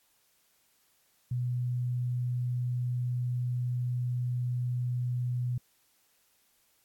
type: tone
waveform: sine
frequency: 123.47 Hz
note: B2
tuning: in tune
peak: -28 dBFS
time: 1.31-5.58 s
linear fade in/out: 5 ms
effects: white hiss -69 dBFS RMS until 6.84 s + AAC 64 kbps